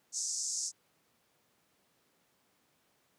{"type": "band-pass noise", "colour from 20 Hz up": "white", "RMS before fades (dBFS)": -36, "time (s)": [0.12, 0.72], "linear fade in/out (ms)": 50, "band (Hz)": [5400, 7700], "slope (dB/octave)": 48, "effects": ["pink hiss -72 dBFS RMS until 3.18 s", "high-pass 150 Hz 12 dB/octave"]}